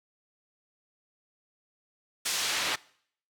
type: noise with band-pass filter sweep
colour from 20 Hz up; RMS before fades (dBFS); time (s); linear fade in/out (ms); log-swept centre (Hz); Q
pink; -30; 2.25-2.76; 10; 6400 to 2300; 0.7
effects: noise-tail reverb RT60 0.6 s tail -22 dB re dry